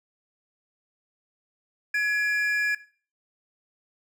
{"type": "tone pair together", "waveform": "triangle", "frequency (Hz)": [1683.6, 2381], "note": ["G#6", "D7"], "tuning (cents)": [23, 23], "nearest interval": "tritone", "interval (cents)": 600, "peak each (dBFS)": [-21, -27], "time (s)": [1.94, 2.75], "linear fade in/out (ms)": 5, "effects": ["noise-tail reverb RT60 0.4 s tail -17 dB re dry"]}